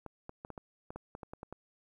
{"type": "clicks", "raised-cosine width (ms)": 1, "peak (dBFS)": -29, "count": 12, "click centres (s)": [0.063, 0.294, 0.449, 0.503, 0.578, 0.905, 0.96, 1.151, 1.232, 1.335, 1.431, 1.526], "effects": ["11-bit"]}